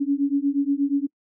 sine beating tone pair, 277.2 / 285.6 Hz, C#4 / D4, 0 / -48 cents, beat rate 8.4 Hz, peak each -22 dBFS, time 0-1.07 s, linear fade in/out 20 ms, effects noise-tail reverb RT60 0.1 s tail -25 dB re dry

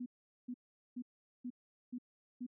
sine tone bursts, 246.9 Hz, B3, in tune, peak -39 dBFS, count 6, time 0-2.466 s, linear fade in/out 10 ms, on 61 ms, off 420 ms, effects none

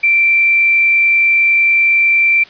sine tone with frequency modulation, 2349 Hz, D7, in tune, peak -8 dBFS, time 0.03-2.44 s, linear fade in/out 10 ms, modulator 50.8 Hz, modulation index 0.43, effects white hiss -40 dBFS RMS until 2.49 s + resampled to 11025 Hz

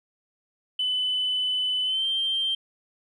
sine tone with pitch glide, 3009 to 3153 Hz, F#7 to G7, +28 to +9 cents, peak -22 dBFS, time 0.79-2.55 s, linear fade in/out 5 ms, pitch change +81 cents, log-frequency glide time 1.84-2.07 s, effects tanh soft clip ceiling -18 dBFS

